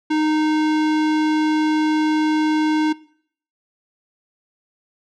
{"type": "tone", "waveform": "square", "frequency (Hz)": 308.8, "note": "D#4", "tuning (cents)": -13, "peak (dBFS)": -17, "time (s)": [0.1, 2.93], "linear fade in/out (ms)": 10, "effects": ["noise-tail reverb RT60 0.6 s tail -21 dB re dry", "low-pass 4000 Hz 12 dB/octave"]}